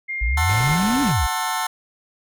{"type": "tone", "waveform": "sine", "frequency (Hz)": 2118, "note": "C7", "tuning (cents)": 21, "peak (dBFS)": -24, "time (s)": [0.08, 0.78], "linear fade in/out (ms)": 20}
{"type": "exponential two-way sweep", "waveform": "sine", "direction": "up then down", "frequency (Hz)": [51.8, 293.7, 51.8], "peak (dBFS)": -18, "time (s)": [0.21, 1.27], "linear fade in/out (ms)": 10, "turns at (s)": 1.02}
{"type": "chord", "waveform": "sawtooth", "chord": "F# half-diminished seventh", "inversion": "none", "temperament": "just", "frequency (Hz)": [740, 888, 1065.6, 1332], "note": ["F#5", "A5", "C6", "E6"], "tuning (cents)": [0, 16, 31, 18], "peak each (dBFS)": [-24, -21, -25, -24], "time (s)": [0.37, 1.67], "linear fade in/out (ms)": 5}
{"type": "low-pass noise", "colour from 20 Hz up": "pink", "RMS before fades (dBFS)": -31, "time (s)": [0.49, 1.12], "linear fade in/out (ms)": 5, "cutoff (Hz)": 9300, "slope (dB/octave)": 24}
{"effects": []}